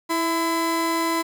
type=tone pair together; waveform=35% pulse; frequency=329.6 / 1007.3 Hz; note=E4 / B5; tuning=0 / +34 cents; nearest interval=octave + perfect fifth; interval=1934 cents; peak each=-22 dBFS; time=0.09-1.23 s; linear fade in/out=20 ms; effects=8-bit